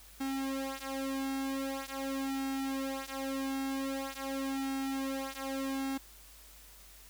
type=tone with flanger; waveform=sawtooth; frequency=270 Hz; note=C#4; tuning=45 cents flat; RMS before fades=-36 dBFS; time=0.2-5.98 s; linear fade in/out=10 ms; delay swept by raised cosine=1.7 to 5.4 ms; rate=0.44 Hz; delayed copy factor=-0.95; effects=added 50 Hz sine -57 dBFS peak until 7.09 s + white hiss -56 dBFS RMS until 7.09 s